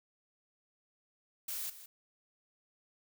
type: noise with echo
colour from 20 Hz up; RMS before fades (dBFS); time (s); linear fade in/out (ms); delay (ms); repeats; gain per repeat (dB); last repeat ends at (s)
blue; -39; 1.48-1.7; 5; 160; 1; -13; 1.86
effects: none